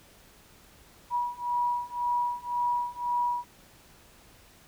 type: beating tone pair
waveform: sine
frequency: 967 / 968.9 Hz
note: B5 / B5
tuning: -37 / -33 cents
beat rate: 1.9 Hz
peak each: -30 / -29 dBFS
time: 1.1-3.45 s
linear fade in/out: 50 ms
effects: pink hiss -56 dBFS RMS until 4.67 s